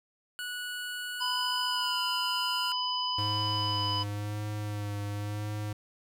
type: tone with pitch glide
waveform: 25% pulse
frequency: 1470 to 1400.4 Hz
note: F#6 to F6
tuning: -12 to +4 cents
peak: -31 dBFS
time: 0.39-2.72 s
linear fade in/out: 0 ms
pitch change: -84 cents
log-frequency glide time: 1.65-2 s
type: harmonic tone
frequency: 998 Hz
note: B5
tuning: 18 cents sharp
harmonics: 1 / 3 / 5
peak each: -32 / -33 / -34 dBFS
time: 1.2-4.04 s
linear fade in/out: 20 ms
type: tone with vibrato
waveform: square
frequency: 103.83 Hz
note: G#2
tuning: in tune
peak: -33 dBFS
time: 3.18-5.73 s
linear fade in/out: 5 ms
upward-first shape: sine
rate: 0.95 Hz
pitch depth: 26 cents each way
effects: none